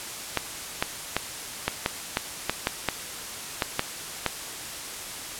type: clicks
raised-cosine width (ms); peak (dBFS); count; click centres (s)
0.3; -6; 12; 0.373 / 0.825 / 1.166 / 1.68 / 1.861 / 2.171 / 2.496 / 2.671 / 2.887 / 3.622 / 3.794 / 4.263
effects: white hiss -36 dBFS RMS until 5.39 s + low-pass 11000 Hz 12 dB/octave